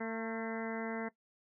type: harmonic tone with a mistuned harmonic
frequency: 225.4 Hz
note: A3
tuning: 42 cents sharp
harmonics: 1 / 2 / 3 / 4 / 5 / 6 / 7 / 8 / 9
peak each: -39 / -40 / -45 / -46 / -52 / -50 / -49 / -51 / -47 dBFS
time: 0-1.09 s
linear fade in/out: 10 ms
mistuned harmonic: 5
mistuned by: -45 cents
effects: noise-tail reverb RT60 0.1 s tail -18 dB re dry